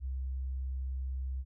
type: tone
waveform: sine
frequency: 65.41 Hz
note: C2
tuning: in tune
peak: -33 dBFS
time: 0-1.45 s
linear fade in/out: 50 ms
effects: none